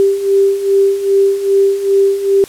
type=beating tone pair; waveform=sine; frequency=392 / 394.5 Hz; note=G4 / G4; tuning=0 / +11 cents; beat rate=2.5 Hz; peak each=-15 / -10 dBFS; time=0-2.44 s; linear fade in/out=0 ms; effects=white hiss -36 dBFS RMS until 2.48 s + low-pass 12000 Hz 12 dB/octave